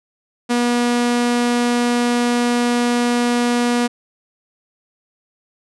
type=tone; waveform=sawtooth; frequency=241.1 Hz; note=B3; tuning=41 cents flat; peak=-11 dBFS; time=0.49-3.88 s; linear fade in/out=20 ms; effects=resampled to 24000 Hz